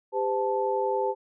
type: tone cluster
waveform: sine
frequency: 399.1 / 510 / 877 Hz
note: G4 / C5 / A5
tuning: +31 / -44 / -6 cents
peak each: -28 dBFS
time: 0.12-1.15 s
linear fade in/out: 50 ms
effects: none